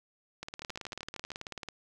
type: two click trains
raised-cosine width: 0.2 ms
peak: -24 / -22 dBFS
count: 10 / 24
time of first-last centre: 0.62-1.318 / 0.43-1.687 s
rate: 12.9 / 18.3 Hz
effects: none